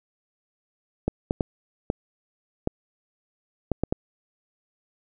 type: clicks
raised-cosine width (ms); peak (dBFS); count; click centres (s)
2; -9; 8; 1.08 / 1.309 / 1.408 / 1.901 / 2.674 / 3.717 / 3.836 / 3.925
effects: none